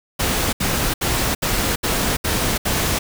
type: noise bursts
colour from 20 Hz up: pink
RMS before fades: -20 dBFS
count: 7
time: 0.19-2.99 s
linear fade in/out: 10 ms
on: 340 ms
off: 70 ms
effects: none